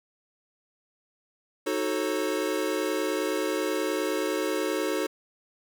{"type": "chord", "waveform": "square", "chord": "D# half-diminished seventh", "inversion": "none", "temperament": "equal with one note detuned", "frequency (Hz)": [311.1, 370, 440, 542.6], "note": ["D#4", "F#4", "A4", "C#5"], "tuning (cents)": [0, 0, 0, -37], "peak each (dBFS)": [-32, -32, -32, -33], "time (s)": [1.66, 5.07], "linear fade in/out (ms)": 10, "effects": []}